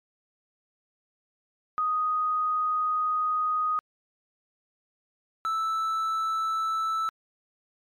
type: tone pair in turn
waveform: sine / triangle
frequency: 1246 / 1316.7 Hz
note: D#6 / E6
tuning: +2 / -2 cents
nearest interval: minor second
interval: 96 cents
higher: second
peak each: -23 dBFS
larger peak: neither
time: 1.78-3.79 / 5.45-7.09 s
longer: first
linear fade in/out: 0 ms
effects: MP3 64 kbps